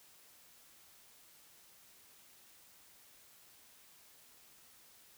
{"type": "silence", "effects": ["white hiss -62 dBFS RMS until 5.17 s"]}